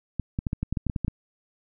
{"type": "clicks", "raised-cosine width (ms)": 5, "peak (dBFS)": -14, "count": 12, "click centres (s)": [0.197, 0.389, 0.468, 0.531, 0.63, 0.726, 0.772, 0.867, 0.898, 0.962, 1.047, 1.081], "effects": []}